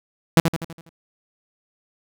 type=tone with echo; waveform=sawtooth; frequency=165.4 Hz; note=E3; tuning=6 cents sharp; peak=-6 dBFS; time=0.37-0.4 s; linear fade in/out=0 ms; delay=82 ms; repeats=6; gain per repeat=-6 dB; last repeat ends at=0.892 s; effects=none